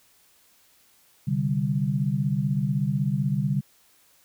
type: chord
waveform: sine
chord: C suspended second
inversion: none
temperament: equal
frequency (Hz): 130.81 / 146.83 / 196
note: C3 / D3 / G3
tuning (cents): 0 / 0 / 0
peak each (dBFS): -27 / -25 / -27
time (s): 1.27-3.61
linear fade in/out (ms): 10
effects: white hiss -60 dBFS RMS until 4.24 s